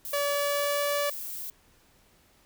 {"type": "noise", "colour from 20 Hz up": "violet", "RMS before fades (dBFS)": -37, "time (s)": [0.05, 1.5], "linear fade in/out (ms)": 0}
{"type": "tone with pitch glide", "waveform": "sawtooth", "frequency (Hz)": [573, 577.7], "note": ["D5", "D5"], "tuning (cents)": [-43, -29], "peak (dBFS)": -22, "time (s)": [0.13, 1.1], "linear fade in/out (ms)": 5, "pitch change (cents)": 14, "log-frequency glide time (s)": [0.33, 0.98]}
{"effects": ["pink hiss -62 dBFS RMS until 2.45 s"]}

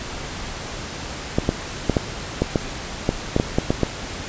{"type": "clicks", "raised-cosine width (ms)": 2, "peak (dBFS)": -3, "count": 12, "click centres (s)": [1.385, 1.491, 1.897, 1.968, 2.42, 2.558, 3.091, 3.364, 3.399, 3.585, 3.705, 3.833], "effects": ["pink hiss -31 dBFS RMS until 4.28 s", "resampled to 16000 Hz"]}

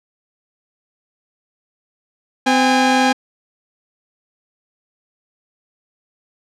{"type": "tone pair together", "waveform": "sawtooth", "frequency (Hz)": [256.5, 812.6], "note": ["C4", "G#5"], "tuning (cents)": [-34, -38], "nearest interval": "octave + minor sixth", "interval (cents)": 1996, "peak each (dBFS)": -11, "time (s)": [2.46, 3.13], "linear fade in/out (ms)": 10, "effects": ["low-pass 6000 Hz 12 dB/octave"]}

